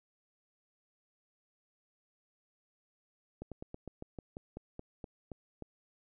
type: slowing click train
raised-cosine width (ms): 2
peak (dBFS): -29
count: 13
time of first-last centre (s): 3.42-5.623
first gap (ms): 97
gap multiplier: 1.11
effects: none